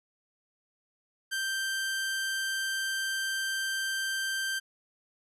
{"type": "tone", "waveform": "sawtooth", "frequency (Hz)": 1568, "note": "G6", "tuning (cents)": 0, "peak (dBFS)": -26, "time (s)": [1.31, 4.6], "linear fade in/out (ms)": 20, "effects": ["resampled to 32000 Hz"]}